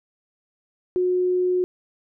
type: tone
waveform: sine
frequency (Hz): 363.3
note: F#4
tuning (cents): -32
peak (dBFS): -18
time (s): 0.96-1.64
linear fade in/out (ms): 0
effects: none